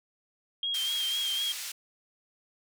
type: tone with vibrato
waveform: sine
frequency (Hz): 3221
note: G7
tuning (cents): +46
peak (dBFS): -28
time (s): 0.63-1.52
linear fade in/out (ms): 2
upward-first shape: sine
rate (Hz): 4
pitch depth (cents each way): 43
type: band-pass noise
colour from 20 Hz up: pink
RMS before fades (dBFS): -38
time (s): 0.74-1.72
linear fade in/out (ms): 5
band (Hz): 2800 to 14000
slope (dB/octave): 12
effects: none